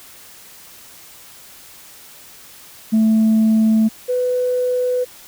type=tone pair in turn; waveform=sine; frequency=220 / 499 Hz; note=A3 / B4; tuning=0 / +18 cents; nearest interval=octave + major second; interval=1418 cents; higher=second; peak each=-9 / -15 dBFS; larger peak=first; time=2.92-3.89 / 4.08-5.05 s; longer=neither; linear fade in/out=20 ms; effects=tanh soft clip ceiling -9 dBFS + white hiss -42 dBFS RMS until 5.27 s